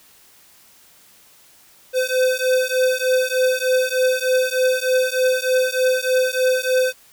square beating tone pair, 510 / 513.3 Hz, C5 / C5, -44 / -33 cents, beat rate 3.3 Hz, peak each -20 dBFS, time 1.93-6.94 s, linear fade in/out 50 ms, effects white hiss -51 dBFS RMS until 7.12 s

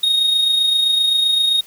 triangle tone with amplitude modulation, 3729 Hz, A#7, in tune, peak -10 dBFS, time 0.03-1.61 s, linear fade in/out 5 ms, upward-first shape sine, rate 27.7 Hz, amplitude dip 40%, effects white hiss -45 dBFS RMS until 1.66 s

